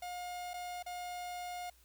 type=tone with dropouts; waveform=45% pulse; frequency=714 Hz; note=F5; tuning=38 cents sharp; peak=-40 dBFS; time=0.02-1.7 s; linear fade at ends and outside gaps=5 ms; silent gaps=0.535-0.539 / 0.827-0.862 s; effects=added 60 Hz sine -65 dBFS peak until 1.84 s + white hiss -67 dBFS RMS until 1.84 s